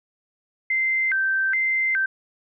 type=tone with vibrato; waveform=sine; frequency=1800 Hz; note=A6; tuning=39 cents sharp; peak=-19 dBFS; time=0.7-2.06 s; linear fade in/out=5 ms; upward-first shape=square; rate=1.2 Hz; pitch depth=250 cents each way; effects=none